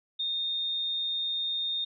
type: tone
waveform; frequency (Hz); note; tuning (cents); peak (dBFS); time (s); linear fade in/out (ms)
sine; 3664; A#7; -31; -28; 0.19-1.85; 10
effects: none